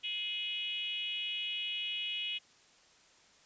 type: tone with frequency modulation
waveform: sine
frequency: 2928 Hz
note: F#7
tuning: 19 cents flat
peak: -34 dBFS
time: 0.03-2.39 s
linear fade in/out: 20 ms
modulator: 405 Hz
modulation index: 1.1
effects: white hiss -63 dBFS RMS until 3.45 s + resampled to 16000 Hz